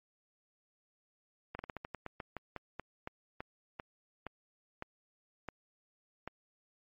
slowing click train, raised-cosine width 0.5 ms, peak -25 dBFS, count 19, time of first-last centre 1.55-6.276 s, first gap 41 ms, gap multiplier 1.19, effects MP3 32 kbps

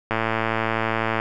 click train, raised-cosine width 0.5 ms, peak -7 dBFS, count 123, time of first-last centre 0.11-1.199 s, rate 112 Hz, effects none

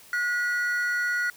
triangle tone pair together, 1450 / 1947.3 Hz, F#6 / B6, -35 / -25 cents, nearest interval perfect fourth, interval 510 cents, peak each -23 / -28 dBFS, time 0.13-1.3 s, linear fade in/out 2 ms, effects white hiss -51 dBFS RMS until 1.36 s

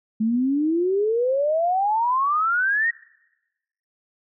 sine exponential sweep, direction up, 214 to 1904 Hz, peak -18 dBFS, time 0.2-2.91 s, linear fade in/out 10 ms, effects noise-tail reverb RT60 1.0 s tail -23 dB re dry

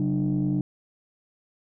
sine tone cluster, 137.6 / 187 / 300.6 Hz, C#3 / F#3 / D4, -12 / +19 / +40 cents, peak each -25 dBFS, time 0-0.61 s, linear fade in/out 2 ms, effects tanh soft clip ceiling -17 dBFS

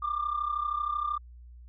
sine tone pair together, 1171 / 1203.9 Hz, D6 / D6, -5 / +43 cents, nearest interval unison, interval 48 cents, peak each -31 / -29 dBFS, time 0.02-1.18 s, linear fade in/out 10 ms, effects tanh soft clip ceiling -22 dBFS + added 60 Hz sine -46 dBFS peak until 1.68 s

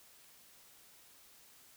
silence, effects white hiss -61 dBFS RMS until 1.76 s

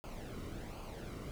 brown noise with flanger, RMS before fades -45 dBFS, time 0.04-1.31 s, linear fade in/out 0 ms, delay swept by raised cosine 0.53 to 1.21 ms, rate 1.3 Hz, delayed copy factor -0.6, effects none

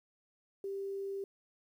sine tone with quantisation, 393.3 Hz, G4, 6 cents sharp, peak -36 dBFS, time 0.64-1.24 s, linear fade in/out 2 ms, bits 11, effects none

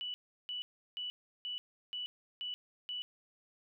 sine tone bursts, 2960 Hz, F#7, in tune, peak -37 dBFS, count 7, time 0.01-3.02 s, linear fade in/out 0 ms, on 130 ms, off 350 ms, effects none

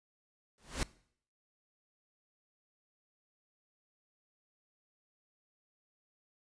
pink noise with exponential growth, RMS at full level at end -31 dBFS, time 0.58-0.83 s, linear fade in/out 0 ms, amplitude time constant 53 ms, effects noise-tail reverb RT60 0.6 s tail -21 dB re dry + resampled to 22050 Hz

